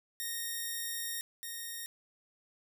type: tone pair in turn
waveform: 5% pulse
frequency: 1855 / 1855 Hz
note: A#6 / A#6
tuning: -9 / -9 cents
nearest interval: unison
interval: 0 cents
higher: neither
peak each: -25 / -29 dBFS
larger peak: first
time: 0.2-1.21 / 1.43-1.86 s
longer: first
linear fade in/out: 0 ms
effects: none